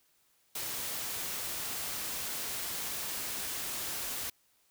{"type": "noise", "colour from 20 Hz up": "white", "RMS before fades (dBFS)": -37, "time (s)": [0.55, 4.3], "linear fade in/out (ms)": 5, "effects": ["white hiss -70 dBFS RMS until 4.7 s"]}